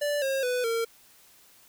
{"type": "tone with pitch steps", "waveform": "square", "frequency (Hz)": [584, 538.6, 496.8, 458.2], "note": ["D5", "C#5", "B4", "A#4"], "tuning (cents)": [-10, -50, 10, -30], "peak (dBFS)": -26, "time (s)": [0.01, 0.85], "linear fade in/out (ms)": 10, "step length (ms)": 210, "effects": ["white hiss -57 dBFS RMS until 1.68 s"]}